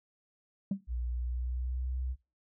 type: tone with exponential decay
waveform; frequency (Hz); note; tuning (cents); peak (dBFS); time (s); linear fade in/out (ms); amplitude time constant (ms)
sine; 196.3; G3; +3; -23; 0.71-0.81; 5; 20
type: tone with pitch glide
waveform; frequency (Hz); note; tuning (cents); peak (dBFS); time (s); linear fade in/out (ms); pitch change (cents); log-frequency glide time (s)
sine; 60.3 to 63.89; B1 to C2; -41 to -41; -31; 0.87-2.16; 50; +100; 1.09-1.92
effects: noise-tail reverb RT60 0.3 s tail -21 dB re dry + tanh soft clip ceiling -25 dBFS